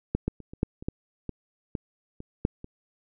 clicks, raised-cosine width 3 ms, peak -11 / -13 / -30 / -28 / -10 / -27 / -15 / -19 / -17 / -26 / -9 / -26 dBFS, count 12, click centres 0.15 / 0.28 / 0.403 / 0.535 / 0.631 / 0.825 / 0.885 / 1.293 / 1.752 / 2.204 / 2.451 / 2.644 s, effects none

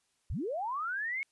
sine linear sweep, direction up, 38.46 to 2217 Hz, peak -32 dBFS, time 0.3-1.23 s, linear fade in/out 0 ms, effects white hiss -75 dBFS RMS until 1.31 s + resampled to 24000 Hz

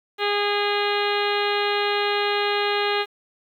harmonic tone, 410 Hz, G#4, 22 cents flat, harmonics 1 / 2 / 3 / 4 / 5 / 6 / 7 / 8 / 9 / 10, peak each -24 / -27 / -29 / -30 / -31 / -32 / -32 / -33 / -34 / -34 dBFS, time 0.18-3.06 s, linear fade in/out 50 ms, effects 9-bit

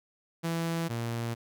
sawtooth tone pair in turn, 166.2 / 116.74 Hz, E3 / A#2, +15 / +3 cents, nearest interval tritone, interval 612 cents, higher first, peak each -25 / -27 dBFS, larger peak first, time 0.43-0.89 / 0.89-1.35 s, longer neither, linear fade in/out 20 ms, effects none

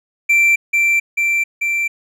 triangle tone with echo, 2349 Hz, D7, in tune, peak -8 dBFS, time 0.29-0.56 s, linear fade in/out 10 ms, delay 440 ms, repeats 3, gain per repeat -2 dB, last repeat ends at 1.88 s, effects none

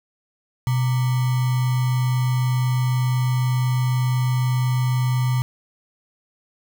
sine tone with sample-and-hold, 126 Hz, B2, 35 cents sharp, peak -17 dBFS, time 0.67-5.42 s, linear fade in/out 0 ms, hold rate 1050 Hz, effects none

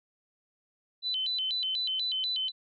sine tone with vibrato, 3495 Hz, A7, 12 cents flat, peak -28 dBFS, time 1.02-2.52 s, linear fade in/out 50 ms, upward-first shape square, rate 4.1 Hz, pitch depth 230 cents each way, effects none

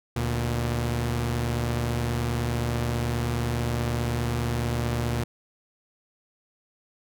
sawtooth tone pair together, 74.1 / 118.75 Hz, D2 / A#2, +16 / +33 cents, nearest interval minor sixth, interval 817 cents, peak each -26 / -22 dBFS, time 0.16-5.24 s, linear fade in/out 5 ms, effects none

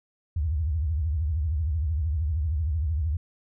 sine tone with vibrato, 77.2 Hz, D#2, 13 cents flat, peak -23 dBFS, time 0.36-3.17 s, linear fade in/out 5 ms, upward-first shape triangle, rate 13 Hz, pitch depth 260 cents each way, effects none

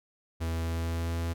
45% pulse tone with pitch glide, 82.3 to 83.74 Hz, E2 to E2, -2 to +28 cents, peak -29 dBFS, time 0.4-1.34 s, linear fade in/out 20 ms, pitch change +30 cents, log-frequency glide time 0.51-1.16 s, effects none

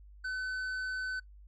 sine tone with tanh clipping, 1514 Hz, F#6, 39 cents sharp, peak -35 dBFS, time 0.24-1.2 s, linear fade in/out 10 ms, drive 7 dB, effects noise-tail reverb RT60 0.1 s tail -20 dB re dry + added 50 Hz sine -51 dBFS peak until 1.47 s

